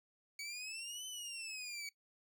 20% pulse exponential two-way sweep, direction up then down, 2252 to 3058 to 2252 Hz, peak -38 dBFS, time 0.39-1.89 s, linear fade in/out 2 ms, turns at 1.06 s, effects noise-tail reverb RT60 0.1 s tail -19 dB re dry

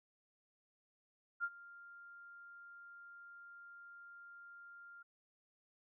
sine tone with ADSR envelope, 1396.9 Hz, F6, in tune, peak -33 dBFS, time 1.4-5.03 s, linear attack 38 ms, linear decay 51 ms, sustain -20 dB, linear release 11 ms, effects none

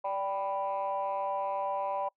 sine chord, G major, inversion second, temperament equal with one note detuned, 582.9 / 784 / 987.8 Hz, D5 / G5 / B5, -13 / 0 / 0 cents, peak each -33 dBFS, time 0.04-2.09 s, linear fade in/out 10 ms, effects noise-tail reverb RT60 0.1 s tail -25 dB re dry + tanh soft clip ceiling -24 dBFS

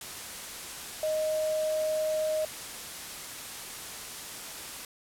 sine tone in noise, 622.3 Hz, D#5, in tune, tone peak -26 dBFS, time 1.03-2.45 s, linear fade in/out 2 ms, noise white, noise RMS -40 dBFS, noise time 0.01-4.85 s, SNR +11 dB, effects low-pass 12000 Hz 12 dB/octave

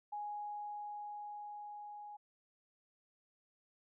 sine tone with level ramp, 830.6 Hz, G#5, in tune, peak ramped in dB -39 to -47 dBFS, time 0.12-2.17 s, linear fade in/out 10 ms, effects none

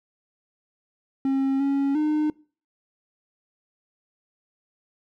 triangle tone with pitch steps, 269.8 / 277.2 / 304.2 Hz, C#4 / C#4 / D#4, -47 / 0 / -39 cents, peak -18 dBFS, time 1.25-2.3 s, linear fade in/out 2 ms, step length 350 ms, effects noise-tail reverb RT60 0.4 s tail -23 dB re dry

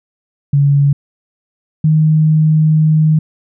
sine tone pair in turn, 141.8 / 155.77 Hz, C#3 / D#3, +40 / +2 cents, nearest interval major second, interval 162 cents, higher second, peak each -7 dBFS, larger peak neither, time 0.53-0.93 / 1.84-3.19 s, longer second, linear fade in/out 5 ms, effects none

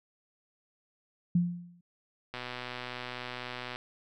sine tone with exponential decay, 174.61 Hz, F3, in tune, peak -20 dBFS, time 1.35-1.81 s, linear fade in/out 5 ms, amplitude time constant 100 ms
click train, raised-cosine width 0.3 ms, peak -22 dBFS, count 177, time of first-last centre 2.34-3.759 s, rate 124 Hz
effects none

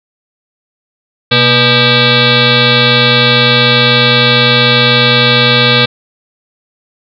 sine tone with frequency modulation, 1941 Hz, B6, 31 cents flat, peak -5 dBFS, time 1.31-5.86 s, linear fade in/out 10 ms, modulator 363 Hz, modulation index 6, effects none

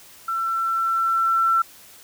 sine tone with level ramp, 1345 Hz, E6, 34 cents sharp, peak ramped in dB -22 to -15 dBFS, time 0.28-1.62 s, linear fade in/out 5 ms, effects white hiss -47 dBFS RMS until 2.03 s

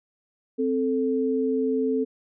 sine tone pair together, 261.3 / 440 Hz, C4 / A4, -2 / 0 cents, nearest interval major sixth, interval 902 cents, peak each -24 dBFS, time 0.58-2.05 s, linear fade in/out 20 ms, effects none

